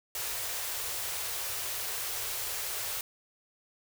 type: band-stop noise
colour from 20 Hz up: white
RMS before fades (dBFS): -35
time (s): 0.15-3.01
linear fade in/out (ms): 2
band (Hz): 130 to 370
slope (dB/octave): 48
effects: none